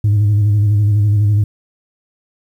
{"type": "tone with vibrato", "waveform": "sine", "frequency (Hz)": 103.83, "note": "G#2", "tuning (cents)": 0, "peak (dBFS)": -7, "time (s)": [0.04, 1.44], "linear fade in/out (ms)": 5, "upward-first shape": "square", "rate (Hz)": 12, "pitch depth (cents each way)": 37, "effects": ["tanh soft clip ceiling -8 dBFS", "8-bit"]}